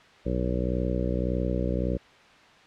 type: harmonic tone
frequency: 61.74 Hz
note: B1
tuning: in tune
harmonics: 1 / 2 / 3 / 4 / 5 / 6 / 7 / 8 / 9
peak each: -29 / -33 / -31 / -36 / -34 / -38 / -37 / -35 / -35 dBFS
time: 0.25-1.98 s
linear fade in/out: 20 ms
effects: white hiss -53 dBFS RMS until 2.66 s + low-pass 3000 Hz 12 dB/octave